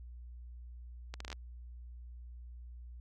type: accelerating click train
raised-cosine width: 0.2 ms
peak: -25 dBFS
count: 7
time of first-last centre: 1.14-1.328 s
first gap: 64 ms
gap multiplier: 0.7
effects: added 60 Hz sine -46 dBFS peak until 3 s + AAC 64 kbps